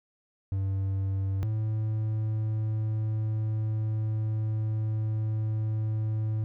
triangle tone pair in turn, 97 / 108.88 Hz, G2 / A2, -18 / -18 cents, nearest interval major second, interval 200 cents, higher second, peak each -24 dBFS, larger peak neither, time 0.52-1.43 / 1.43-6.44 s, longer second, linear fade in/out 0 ms, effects none

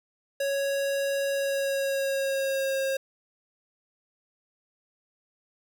square tone with pitch glide, 554.4 to 538 Hz, C#5 to C5, 0 to +48 cents, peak -26 dBFS, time 0.4-2.97 s, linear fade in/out 5 ms, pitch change -52 cents, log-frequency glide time 1.32-2.8 s, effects none

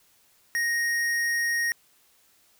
sine tone with hard clipping, 1868 Hz, A#6, 3 cents sharp, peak -25 dBFS, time 0.55-1.72 s, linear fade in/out 0 ms, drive 14 dB, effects white hiss -62 dBFS RMS until 2.59 s

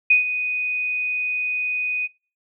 sine tone with ADSR envelope, 2489 Hz, D#7, in tune, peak -10 dBFS, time 0.1-2.08 s, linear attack 7 ms, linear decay 130 ms, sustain -11 dB, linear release 29 ms, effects noise-tail reverb RT60 0.4 s tail -25 dB re dry

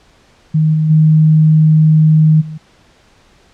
sine tone with level steps, 156.1 Hz, D#3, 6 cents sharp, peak -8 / -10 / -5 / -23 dBFS, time 0.54-2.58 s, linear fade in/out 10 ms, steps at 0.73 / 0.89 / 2.4 s, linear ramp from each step 20 ms, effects pink hiss -49 dBFS RMS until 3.53 s + low-pass 6000 Hz 12 dB/octave

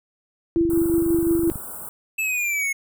sine tone with tremolo, 335 Hz, E4, 28 cents sharp, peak -15 dBFS, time 0.56-1.5 s, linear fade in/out 0 ms, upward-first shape triangle, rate 5.6 Hz, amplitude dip 40%
click train, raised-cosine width 5 ms, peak -20 dBFS, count 25, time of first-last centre 0.57-1.558 s, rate 24.3 Hz
white band-stop noise, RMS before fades -35 dBFS, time 0.7-1.89 s, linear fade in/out 0 ms, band 1500 to 7900 Hz, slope 96 dB/octave
square exponential sweep, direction down, 2637 to 2172 Hz, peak -22 dBFS, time 2.18-2.73 s, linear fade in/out 10 ms
effects none

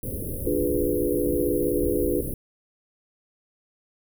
pink band-stop noise, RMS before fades -31 dBFS, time 0.03-2.34 s, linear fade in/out 2 ms, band 570 to 9800 Hz, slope 96 dB/octave
sine chord, D diminished seventh, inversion none, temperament equal, 293.7 / 349.2 / 415.3 / 493.9 Hz, D4 / F4 / Ab4 / Cb5, 0 / 0 / 0 / 0 cents, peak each -27 dBFS, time 0.46-2.21 s, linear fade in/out 5 ms
effects none

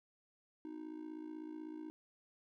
triangle tone with amplitude modulation, 311.1 Hz, D#4, in tune, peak -39 dBFS, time 0.65-1.9 s, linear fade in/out 0 ms, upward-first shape sine, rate 56.1 Hz, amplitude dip 80%, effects none

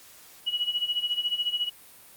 sine tone with tremolo, 2922 Hz, F#7, 22 cents flat, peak -22 dBFS, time 0.46-1.7 s, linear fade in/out 20 ms, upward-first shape sine, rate 14 Hz, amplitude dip 80%, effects white hiss -51 dBFS RMS until 2.16 s + Opus 48 kbps

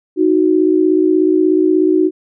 sine tone pair together, 312.8 / 369.4 Hz, D#4 / F#4, +9 / -3 cents, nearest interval minor third, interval 288 cents, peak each -12 dBFS, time 0.16-2.11 s, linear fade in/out 50 ms, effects none

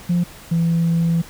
sine tone pair in turn, 174.61 / 167.22 Hz, F3 / E3, 0 / +25 cents, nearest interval minor second, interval 75 cents, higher first, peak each -13 dBFS, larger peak neither, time 0.09-0.24 / 0.51-1.22 s, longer second, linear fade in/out 10 ms, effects tanh soft clip ceiling -12 dBFS + pink hiss -41 dBFS RMS until 1.29 s

